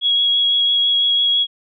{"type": "tone with vibrato", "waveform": "sine", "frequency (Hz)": 3322, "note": "G#7", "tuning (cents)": 0, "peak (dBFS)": -13, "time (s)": [0.01, 1.47], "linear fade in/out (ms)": 50, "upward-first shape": "triangle", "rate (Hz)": 6, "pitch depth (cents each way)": 14, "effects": []}